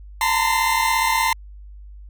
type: tone cluster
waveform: 40% pulse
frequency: 889 / 926 / 1021 / 2082 Hz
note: A5 / A#5 / C6 / C7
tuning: +18 / -12 / -43 / -9 cents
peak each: -22 dBFS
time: 0.21-1.33 s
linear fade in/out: 2 ms
effects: added 50 Hz sine -37 dBFS peak until 2.09 s